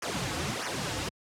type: noise with flanger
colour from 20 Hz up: pink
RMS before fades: -32 dBFS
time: 0.02-1.09 s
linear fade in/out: 5 ms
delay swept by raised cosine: 0.24 to 5.14 ms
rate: 1.6 Hz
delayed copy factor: -1
effects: high-pass 80 Hz 12 dB/octave + low-pass 8000 Hz 12 dB/octave